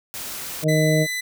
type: noise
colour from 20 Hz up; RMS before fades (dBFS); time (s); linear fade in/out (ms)
white; -32; 0.14-0.64; 0
type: harmonic tone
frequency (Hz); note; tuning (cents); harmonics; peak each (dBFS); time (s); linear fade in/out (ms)
155.56; D#3; 0; 1 / 2 / 3 / 4; -18 / -24 / -24 / -22; 0.62-1.07; 50
type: tone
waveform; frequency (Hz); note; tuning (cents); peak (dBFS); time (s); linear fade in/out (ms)
sawtooth; 2000; B6; +21; -21; 0.68-1.21; 10
effects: none